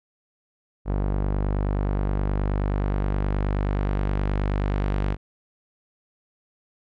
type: tone with low-pass filter sweep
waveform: sawtooth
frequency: 49.48 Hz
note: G1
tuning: 17 cents sharp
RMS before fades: -24 dBFS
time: 0.85-5.17 s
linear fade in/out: 50 ms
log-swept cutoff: 990 to 2600 Hz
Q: 0.71
effects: none